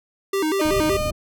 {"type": "tone with vibrato", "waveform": "square", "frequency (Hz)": 349.2, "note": "F4", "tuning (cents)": 0, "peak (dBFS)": -20, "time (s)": [0.33, 0.97], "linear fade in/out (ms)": 5, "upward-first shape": "square", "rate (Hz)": 5.3, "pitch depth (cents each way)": 200}
{"type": "tone", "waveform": "35% pulse", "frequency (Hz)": 610, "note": "D#5", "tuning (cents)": -34, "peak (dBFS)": -21, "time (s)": [0.59, 1.11], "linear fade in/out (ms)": 10}
{"type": "low-pass noise", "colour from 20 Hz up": "pink", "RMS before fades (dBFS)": -29, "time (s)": [0.65, 1.12], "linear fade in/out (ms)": 5, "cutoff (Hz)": 230, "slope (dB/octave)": 12}
{"effects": []}